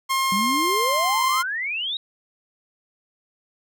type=tone with pitch glide; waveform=sawtooth; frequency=1066 to 1046.5 Hz; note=C6 to C6; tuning=+32 to 0 cents; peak=-16 dBFS; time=0.09-1.43 s; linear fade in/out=20 ms; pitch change=-32 cents; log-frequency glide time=0.39-1.13 s
type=exponential sweep; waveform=sine; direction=up; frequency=185 to 3871 Hz; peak=-24 dBFS; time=0.32-1.97 s; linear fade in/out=2 ms
effects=none